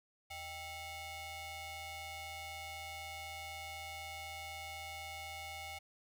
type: ring-modulated tone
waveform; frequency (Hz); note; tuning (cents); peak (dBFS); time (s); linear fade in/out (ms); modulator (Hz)
sawtooth; 704; F5; +14; -37; 0.3-5.79; 10; 1490
effects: none